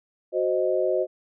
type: chord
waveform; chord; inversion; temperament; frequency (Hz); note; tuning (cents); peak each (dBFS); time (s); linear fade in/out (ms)
sine; C diminished; second; equal; 370 / 523.3 / 622.3; Gb4 / C5 / Eb5; 0 / 0 / 0; -25; 0.32-1.07; 50
effects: none